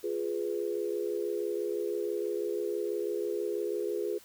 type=chord; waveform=sine; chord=F diminished; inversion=none; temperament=equal; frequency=349.2 / 415.3 / 493.9 Hz; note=F4 / Ab4 / Cb5; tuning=0 / 0 / 0 cents; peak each=-35 / -32 / -37 dBFS; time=0.03-4.19 s; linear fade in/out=20 ms; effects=white hiss -56 dBFS RMS until 4.24 s